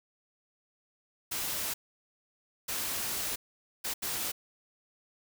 white noise bursts at uneven times, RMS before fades -34 dBFS, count 4, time 1.31-1.74 / 2.68-3.36 / 3.84-3.94 / 4.02-4.32 s, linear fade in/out 10 ms, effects none

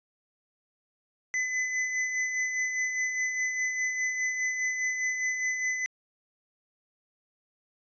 square tone with tremolo, 2016 Hz, B6, 35 cents sharp, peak -26 dBFS, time 1.34-5.86 s, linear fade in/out 0 ms, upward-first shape sine, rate 4.9 Hz, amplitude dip 45%, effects resampled to 16000 Hz

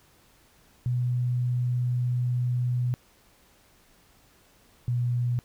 sine tone pair in turn, 123.47 / 121.77 Hz, B2 / B2, 0 / -24 cents, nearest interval unison, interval 24 cents, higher first, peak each -23 dBFS, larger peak neither, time 0.86-2.94 / 4.88-5.39 s, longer first, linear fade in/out 0 ms, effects pink hiss -60 dBFS RMS until 5.44 s

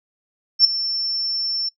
sine tone with ADSR envelope, 5390 Hz, E8, 38 cents sharp, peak -6 dBFS, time 0.59-1.69 s, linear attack 58 ms, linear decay 4 ms, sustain -15 dB, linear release 6 ms, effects noise-tail reverb RT60 0.1 s tail -22 dB re dry

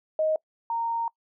sine tone pair in turn, 626 / 924.3 Hz, D#5 / A#5, +10 / -15 cents, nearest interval perfect fifth, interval 675 cents, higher second, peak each -21 / -25 dBFS, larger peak first, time 0.19-0.36 / 0.7-1.08 s, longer second, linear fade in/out 2 ms, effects noise-tail reverb RT60 0.1 s tail -24 dB re dry

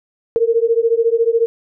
sine beating tone pair, 453.7 / 467.7 Hz, A#4 / A#4, -47 / +6 cents, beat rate 14 Hz, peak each -15 dBFS, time 0.36-1.46 s, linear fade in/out 0 ms, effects none

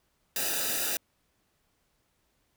white noise with comb filter, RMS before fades -30 dBFS, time 0.36-0.97 s, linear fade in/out 2 ms, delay 0.92 ms, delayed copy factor -0.9, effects pink hiss -73 dBFS RMS until 2.56 s

